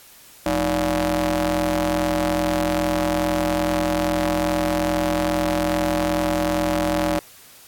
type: ring-modulated tone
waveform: sawtooth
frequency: 133.2 Hz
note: C3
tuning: 31 cents sharp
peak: -12 dBFS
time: 0.46-7.19 s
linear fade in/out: 0 ms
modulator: 445 Hz
effects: white hiss -47 dBFS RMS until 7.67 s + AAC 64 kbps

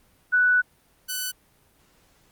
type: tone pair in turn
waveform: sine / 5% pulse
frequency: 1483 / 1496.8 Hz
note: F#6 / F#6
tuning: +4 / +20 cents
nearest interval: unison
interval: 16 cents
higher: second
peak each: -16 dBFS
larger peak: neither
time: 0.32-0.62 / 1.08-1.32 s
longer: first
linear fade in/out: 20 ms
effects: pink hiss -61 dBFS RMS until 2.31 s + Opus 32 kbps

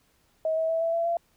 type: tone with pitch steps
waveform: sine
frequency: 637 / 645.5 / 654.2 / 662.9 / 671.8 / 680.8 Hz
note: D#5 / E5 / E5 / E5 / E5 / F5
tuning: +41 / -37 / -13 / +10 / +33 / -44 cents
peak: -23 dBFS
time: 0.45-1.17 s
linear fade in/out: 2 ms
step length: 120 ms
effects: pink hiss -66 dBFS RMS until 1.36 s

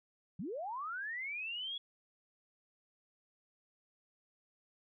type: linear sweep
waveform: sine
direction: up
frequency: 144.4 to 3389 Hz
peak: -38 dBFS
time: 0.39-1.78 s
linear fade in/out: 5 ms
effects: none

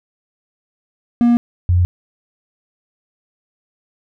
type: tone pair in turn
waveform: triangle / sine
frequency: 238.1 / 88.75 Hz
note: A#3 / F2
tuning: +37 / +28 cents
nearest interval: octave + perfect fourth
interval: 1709 cents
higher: first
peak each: -7 / -10 dBFS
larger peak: first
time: 1.21-1.37 / 1.69-1.85 s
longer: neither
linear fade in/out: 0 ms
effects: none

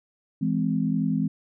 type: chord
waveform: sine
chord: E augmented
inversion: none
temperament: equal with one note detuned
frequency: 164.81 / 207.7 / 258.3 Hz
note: E3 / G#3 / B#3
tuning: 0 / 0 / -22 cents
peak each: -26 dBFS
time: 0.41-1.28 s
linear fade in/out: 10 ms
effects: none

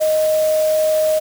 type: tone in noise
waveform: sine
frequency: 622.3 Hz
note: D#5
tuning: in tune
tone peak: -13 dBFS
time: 0-1.2 s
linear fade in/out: 20 ms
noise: white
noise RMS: -30 dBFS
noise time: 0-1.2 s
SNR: +14 dB
effects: none

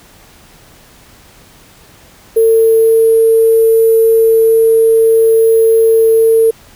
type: tone with sample-and-hold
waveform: sine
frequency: 449.7 Hz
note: A4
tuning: 38 cents sharp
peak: -5 dBFS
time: 2.36-6.51 s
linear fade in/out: 10 ms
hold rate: 11025 Hz
effects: pink hiss -42 dBFS RMS until 6.75 s

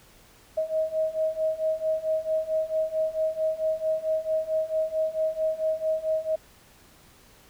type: beating tone pair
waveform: sine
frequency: 630 / 634.5 Hz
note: D#5 / D#5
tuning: +21 / +34 cents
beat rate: 4.5 Hz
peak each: -28 / -26 dBFS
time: 0.57-6.36 s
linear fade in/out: 10 ms
effects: pink hiss -55 dBFS RMS until 7.49 s

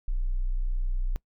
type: tone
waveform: sine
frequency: 30.87 Hz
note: B0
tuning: in tune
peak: -24 dBFS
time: 0.08-1.16 s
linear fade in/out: 0 ms
effects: noise-tail reverb RT60 0.1 s tail -22 dB re dry

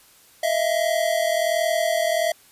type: tone pair together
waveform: square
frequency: 634.7 / 676 Hz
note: D#5 / E5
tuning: +34 / +43 cents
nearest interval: minor second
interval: 109 cents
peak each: -23 dBFS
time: 0.43-2.32 s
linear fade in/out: 5 ms
effects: white hiss -53 dBFS RMS until 2.51 s + resampled to 32000 Hz

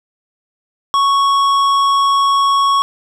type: tone with tanh clipping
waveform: triangle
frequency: 1108.7 Hz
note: C#6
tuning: in tune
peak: -12 dBFS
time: 0.94-2.82 s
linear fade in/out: 0 ms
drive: 16 dB
effects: none

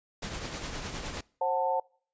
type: noise with tremolo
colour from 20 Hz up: pink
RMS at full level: -35 dBFS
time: 0.22-1.21 s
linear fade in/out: 5 ms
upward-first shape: triangle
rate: 9.7 Hz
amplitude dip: 50%
type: chord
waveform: sine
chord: F# diminished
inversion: second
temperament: just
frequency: 532.8 / 740 / 888 Hz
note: C5 / F#5 / A5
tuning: +31 / 0 / +16 cents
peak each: -30 / -31 / -29 dBFS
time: 1.41-1.8 s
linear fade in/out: 5 ms
effects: noise-tail reverb RT60 0.5 s tail -25 dB re dry + resampled to 16000 Hz

